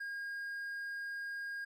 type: tone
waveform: triangle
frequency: 1624 Hz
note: G#6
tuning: 39 cents flat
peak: -37 dBFS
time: 0-1.65 s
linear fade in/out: 10 ms
effects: none